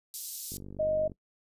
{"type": "high-pass noise", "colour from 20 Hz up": "white", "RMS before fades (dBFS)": -38, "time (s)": [0.14, 0.57], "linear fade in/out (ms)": 0, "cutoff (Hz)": 4400, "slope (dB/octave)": 24}
{"type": "click train", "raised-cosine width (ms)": 3, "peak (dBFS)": -31, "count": 30, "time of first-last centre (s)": [0.52, 1.118], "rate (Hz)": 48.5}
{"type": "tone", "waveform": "sine", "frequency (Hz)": 622.3, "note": "D#5", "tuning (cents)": 0, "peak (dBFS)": -25, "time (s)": [0.79, 1.08], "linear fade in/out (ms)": 10}
{"effects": ["noise-tail reverb RT60 0.1 s tail -21 dB re dry", "resampled to 32000 Hz"]}